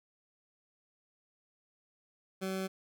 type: tone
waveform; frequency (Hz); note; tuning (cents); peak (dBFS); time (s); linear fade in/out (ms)
20% pulse; 190; F#3; +46; -29; 2.41-2.68; 20
effects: none